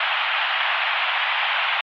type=band-pass noise; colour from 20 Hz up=white; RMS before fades=-22 dBFS; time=0-1.81 s; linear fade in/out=5 ms; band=690 to 3200 Hz; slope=48 dB/octave; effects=MP3 48 kbps